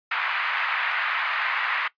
white band-pass noise, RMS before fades -26 dBFS, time 0.11-1.88 s, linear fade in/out 5 ms, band 980 to 2300 Hz, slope 24 dB/octave, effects noise-tail reverb RT60 0.1 s tail -18 dB re dry + resampled to 11025 Hz

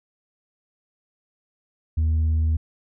sine tone, 79.3 Hz, D#2, 33 cents sharp, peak -15 dBFS, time 1.97-2.57 s, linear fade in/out 10 ms, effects tanh soft clip ceiling -17 dBFS

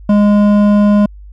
sine tone with hard clipping, 206.3 Hz, G#3, 11 cents flat, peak -8 dBFS, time 0.09-1.06 s, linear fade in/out 5 ms, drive 10 dB, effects added 50 Hz sine -31 dBFS peak until 1.32 s

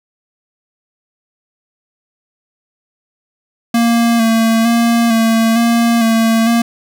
square tone with vibrato, 229.5 Hz, A#3, 27 cents flat, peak -10 dBFS, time 3.74-6.62 s, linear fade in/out 5 ms, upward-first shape square, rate 1.1 Hz, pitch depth 27 cents each way, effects none

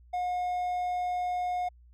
triangle tone, 720 Hz, F#5, 47 cents flat, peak -26 dBFS, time 0.13-1.69 s, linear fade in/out 10 ms, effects added 60 Hz sine -53 dBFS peak until 1.93 s

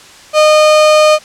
35% pulse tone, 613 Hz, D#5, 26 cents flat, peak -3 dBFS, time 0.33-1.19 s, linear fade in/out 50 ms, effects white hiss -37 dBFS RMS until 1.24 s + low-pass 7000 Hz 12 dB/octave

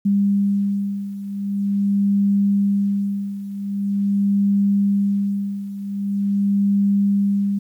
sine beating tone pair, 200 / 200.44 Hz, G3 / G3, +35 / +39 cents, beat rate 0.44 Hz, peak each -18 / -22 dBFS, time 0.05-7.59 s, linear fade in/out 10 ms, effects 9-bit

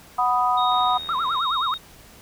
sine chord, B major, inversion second, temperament equal, 740 / 987.8 / 1244.5 Hz, F#5 / B5 / D#6, 0 / 0 / 0 cents, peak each -22 dBFS, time 0.18-0.98 s, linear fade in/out 10 ms
sine tone with tremolo, 3729 Hz, A#7, in tune, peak -26 dBFS, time 0.57-1.78 s, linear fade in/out 10 ms, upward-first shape sine, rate 1.3 Hz, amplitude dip 50%
click train, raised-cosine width 0.5 ms, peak -28 dBFS, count 54, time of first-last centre 0.72-1.386 s, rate 79.6 Hz
sine tone with vibrato, 1174.7 Hz, D6, in tune, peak -21 dBFS, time 1.09-1.74 s, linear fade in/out 0 ms, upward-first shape sine, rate 9.5 Hz, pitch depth 280 cents each way
effects pink hiss -48 dBFS RMS until 2.21 s

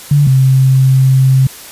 sine tone pair in turn, 144.6 / 132.36 Hz, D3 / C3, -27 / +20 cents, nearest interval major second, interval 153 cents, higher first, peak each -5 dBFS, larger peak neither, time 0.11-0.27 / 0.27-1.47 s, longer second, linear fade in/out 5 ms, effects white hiss -32 dBFS RMS until 1.71 s + resampled to 32000 Hz

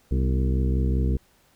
harmonic tone with a mistuned harmonic, 65.2 Hz, C2, 5 cents flat, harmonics 1 / 2 / 3 / 4 / 5 / 6 / 7, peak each -21 / -27 / -31 / -33 / -35 / -37 / -38 dBFS, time 0.11-1.17 s, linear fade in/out 5 ms, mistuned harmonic 4, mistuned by -64 cents, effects pink hiss -61 dBFS RMS until 1.55 s

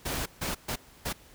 pink noise bursts at uneven times, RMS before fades -32 dBFS, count 4, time 0.05-0.26 / 0.41-0.55 / 0.68-0.76 / 1.05-1.13 s, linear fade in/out 10 ms, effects pink hiss -55 dBFS RMS until 1.34 s

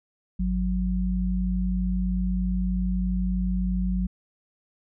sine tone pair together, 51.58 / 183.8 Hz, G#1 / F#3, -11 / -11 cents, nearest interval octave + minor seventh, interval 2200 cents, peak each -25 dBFS, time 0.39-4.07 s, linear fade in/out 10 ms, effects none

